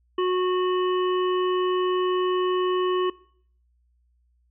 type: harmonic tone with a mistuned harmonic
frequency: 366.2 Hz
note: F#4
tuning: 18 cents flat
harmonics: 1 / 3 / 5 / 7 / 8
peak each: -21 / -28 / -40 / -47 / -36 dBFS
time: 0.18-3.1 s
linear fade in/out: 5 ms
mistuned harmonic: 8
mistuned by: +23 cents
effects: noise-tail reverb RT60 0.6 s tail -22 dB re dry + added 60 Hz sine -62 dBFS peak until 4.5 s